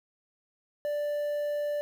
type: tone with quantisation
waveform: triangle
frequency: 587.3 Hz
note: D5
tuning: in tune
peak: -26 dBFS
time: 0.85-1.81 s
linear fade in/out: 0 ms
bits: 9
effects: none